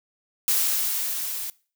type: noise with level ramp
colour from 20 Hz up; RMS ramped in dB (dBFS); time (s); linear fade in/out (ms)
blue; -21 to -32; 0.48-1.5; 0
effects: noise-tail reverb RT60 0.4 s tail -22 dB re dry